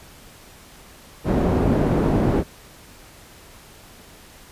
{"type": "low-pass noise", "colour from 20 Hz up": "white", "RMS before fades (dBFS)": -19, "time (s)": [1.24, 2.44], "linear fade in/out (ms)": 50, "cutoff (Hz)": 370, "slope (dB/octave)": 12, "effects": ["pink hiss -46 dBFS RMS until 4.51 s", "resampled to 32000 Hz"]}